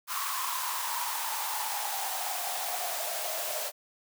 white noise with high-pass filter sweep, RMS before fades -33 dBFS, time 0.07-3.72 s, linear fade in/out 50 ms, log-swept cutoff 1100 to 610 Hz, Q 8.1, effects none

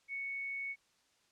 sine tone, 2217 Hz, C#7, in tune, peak -37 dBFS, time 0.08-0.76 s, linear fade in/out 50 ms, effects white hiss -72 dBFS RMS until 1.31 s + low-pass 7000 Hz 12 dB/octave

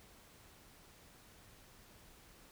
silence, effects pink hiss -61 dBFS RMS until 2.51 s

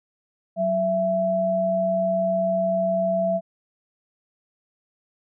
sine tone pair together, 186.89 / 666 Hz, F#3 / E5, +18 / +18 cents, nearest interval octave + minor seventh, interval 2200 cents, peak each -27 / -20 dBFS, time 0.56-3.41 s, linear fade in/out 50 ms, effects none

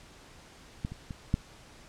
clicks, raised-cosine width 5 ms, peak -19 / -27 / -25 / -12 dBFS, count 4, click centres 0.849 / 0.92 / 1.108 / 1.341 s, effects pink hiss -53 dBFS RMS until 1.88 s + low-pass 8000 Hz 12 dB/octave

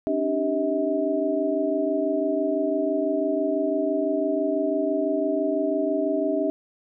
sine tone cluster, 274.1 / 300.1 / 391.3 / 640 Hz, C#4 / D4 / G4 / D#5, -19 / +38 / -3 / +49 cents, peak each -29 / -26 / -28 / -25 dBFS, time 0.07-6.5 s, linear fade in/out 0 ms, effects none

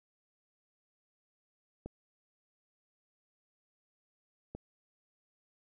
clicks, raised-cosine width 2 ms, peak -28 dBFS, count 2, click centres 1.86 / 4.55 s, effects none

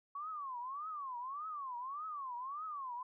sine tone with vibrato, 1108 Hz, C#6, 1 cent flat, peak -40 dBFS, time 0.15-3.03 s, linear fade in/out 5 ms, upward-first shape triangle, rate 1.7 Hz, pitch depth 280 cents each way, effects none

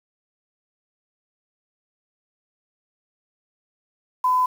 sine tone with quantisation, 1009 Hz, B5, 37 cents sharp, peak -16 dBFS, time 4.24-4.46 s, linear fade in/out 5 ms, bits 7, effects none

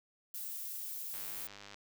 violet noise, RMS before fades -42 dBFS, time 0.34-1.47 s, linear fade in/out 2 ms
click train, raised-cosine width 0.2 ms, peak -32 dBFS, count 62, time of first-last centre 1.14-1.744 s, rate 101 Hz
effects none

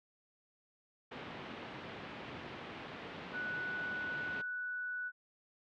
pink low-pass noise, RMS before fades -45 dBFS, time 1.11-4.42 s, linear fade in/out 10 ms, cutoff 3300 Hz, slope 24 dB/octave
sine tone, 1480 Hz, F#6, in tune, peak -37 dBFS, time 3.32-5.12 s, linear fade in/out 50 ms
effects high-pass 150 Hz 12 dB/octave

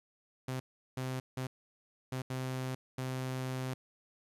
sawtooth tone bursts at uneven times, 129.6 Hz, C3, 16 cents flat, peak -31 dBFS, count 6, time 0.48-0.6 / 0.97-1.2 / 1.37-1.47 / 2.12-2.22 / 2.3-2.75 / 2.98-3.74 s, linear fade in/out 5 ms, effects resampled to 32000 Hz + 11-bit

